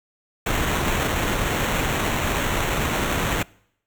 pink noise with sample-and-hold, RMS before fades -23 dBFS, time 0.46-3.43 s, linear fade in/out 5 ms, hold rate 4900 Hz, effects noise-tail reverb RT60 0.7 s tail -24 dB re dry

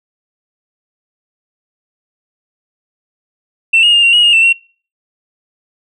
sine tone with pitch steps, 2689 / 2859 / 2818 / 2756 / 2895 / 2844 / 2678 / 2734 Hz, E7 / F7 / F7 / F7 / F#7 / F7 / E7 / F7, +34 / +40 / +15 / -24 / -38 / +31 / +27 / -37 cents, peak -4 dBFS, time 3.73-4.53 s, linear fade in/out 10 ms, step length 100 ms, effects noise-tail reverb RT60 0.4 s tail -25 dB re dry + tanh soft clip ceiling -3 dBFS

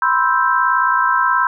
sine chord, C major seventh, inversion third, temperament equal, 987.8 / 1046.5 / 1318.5 / 1568 Hz, B5 / C6 / E6 / G6, 0 / 0 / 0 / 0 cents, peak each -18 dBFS, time 0.02-1.47 s, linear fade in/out 2 ms, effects none

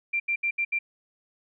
sine tone bursts at uneven times, 2367 Hz, D7, 13 cents sharp, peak -23 dBFS, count 5, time 0.13-0.2 / 0.28-0.36 / 0.43-0.51 / 0.58-0.65 / 0.72-0.79 s, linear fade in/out 10 ms, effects none

